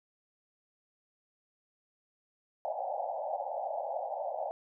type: band-pass noise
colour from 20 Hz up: white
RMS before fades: -36 dBFS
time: 2.65-4.51 s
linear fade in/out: 0 ms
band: 550 to 840 Hz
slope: 96 dB/octave
effects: none